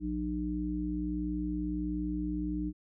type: harmonic tone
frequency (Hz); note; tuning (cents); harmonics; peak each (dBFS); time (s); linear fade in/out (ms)
60.7; B1; -29; 1 / 3 / 5; -37 / -37 / -33; 0-2.73; 50
effects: none